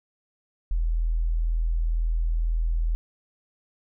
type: tone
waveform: sine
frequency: 41.02 Hz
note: E1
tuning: 8 cents flat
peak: -21 dBFS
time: 0.71-2.95 s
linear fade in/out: 0 ms
effects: none